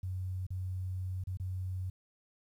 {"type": "tone with dropouts", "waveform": "sine", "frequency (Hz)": 92.7, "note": "F#2", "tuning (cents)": 4, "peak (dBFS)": -34, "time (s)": [0.03, 1.9], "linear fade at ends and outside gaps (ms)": 5, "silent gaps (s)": [[0.467, 0.504], [1.239, 1.271], [1.372, 1.398]], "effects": ["11-bit"]}